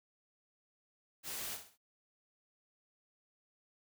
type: noise with echo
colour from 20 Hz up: white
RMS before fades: -42 dBFS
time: 1.23-1.59 s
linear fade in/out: 50 ms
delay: 63 ms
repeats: 3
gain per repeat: -9 dB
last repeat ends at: 1.779 s
effects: none